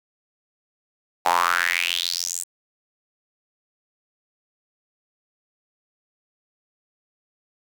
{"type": "tone with high-pass filter sweep", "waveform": "square", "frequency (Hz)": 43.48, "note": "F1", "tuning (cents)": -7, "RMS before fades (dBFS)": -23, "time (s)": [1.25, 2.44], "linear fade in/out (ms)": 10, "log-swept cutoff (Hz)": [790, 8400], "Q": 5.3, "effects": ["7-bit"]}